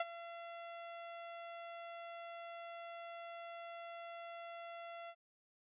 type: tone with ADSR envelope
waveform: sawtooth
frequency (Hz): 680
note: F5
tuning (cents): -46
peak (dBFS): -28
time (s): 0-5.15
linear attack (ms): 4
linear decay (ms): 32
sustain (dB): -15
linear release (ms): 59
effects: resampled to 8000 Hz